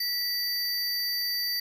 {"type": "tone pair together", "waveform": "square", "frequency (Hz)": [1957, 4634], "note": ["B6", "D8"], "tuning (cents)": [-16, -24], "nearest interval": "octave + minor third", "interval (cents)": 1492, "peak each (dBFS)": [-36, -28], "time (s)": [0, 1.6], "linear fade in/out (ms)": 5, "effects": []}